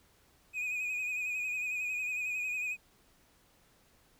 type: tone with vibrato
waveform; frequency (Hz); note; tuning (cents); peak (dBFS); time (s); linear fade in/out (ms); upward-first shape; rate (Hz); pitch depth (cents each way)
triangle; 2487; D#7; -1; -31; 0.53-2.77; 50; sine; 11; 42
effects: pink hiss -66 dBFS RMS until 4.19 s